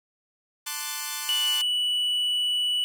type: chord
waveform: 5% pulse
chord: D dominant seventh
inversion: second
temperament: equal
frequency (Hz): 880 / 1046.5 / 1174.7 / 1480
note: A5 / C6 / D6 / F#6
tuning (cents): 0 / 0 / 0 / 0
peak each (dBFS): -24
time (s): 0.66-1.62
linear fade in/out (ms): 10
type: tone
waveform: triangle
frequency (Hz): 2955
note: F#7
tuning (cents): -3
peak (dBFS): -21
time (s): 1.29-2.84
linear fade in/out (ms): 0
effects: none